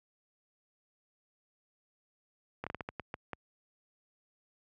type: slowing click train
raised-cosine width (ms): 0.5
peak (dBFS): -22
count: 9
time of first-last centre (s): 2.64-3.333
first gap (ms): 26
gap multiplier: 1.33
effects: high-pass 60 Hz 12 dB/octave